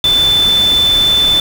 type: tone in noise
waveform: sine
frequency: 3520 Hz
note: A7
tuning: in tune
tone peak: -8 dBFS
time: 0.04-1.4 s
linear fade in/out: 2 ms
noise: pink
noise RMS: -22 dBFS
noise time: 0.04-1.4 s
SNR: +11 dB
effects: none